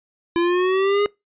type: exponential sweep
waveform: square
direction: up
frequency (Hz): 338.4 to 415.3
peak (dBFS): -17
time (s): 0.36-1.06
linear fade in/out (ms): 0
effects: noise-tail reverb RT60 0.2 s tail -24 dB re dry + resampled to 8000 Hz